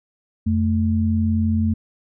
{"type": "tone pair together", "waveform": "sine", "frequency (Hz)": [88.47, 220.3], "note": ["F2", "A3"], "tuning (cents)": [23, 2], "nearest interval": "octave + major third", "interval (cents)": 1579, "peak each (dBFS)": -19, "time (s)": [0.46, 1.74], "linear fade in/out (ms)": 10, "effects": []}